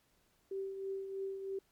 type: tone with tremolo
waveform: sine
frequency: 388.2 Hz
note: G4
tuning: 17 cents flat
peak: -35 dBFS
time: 0.51-1.59 s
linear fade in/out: 5 ms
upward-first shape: triangle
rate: 3.1 Hz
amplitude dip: 55%
effects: pink hiss -73 dBFS RMS until 1.71 s + MP3 96 kbps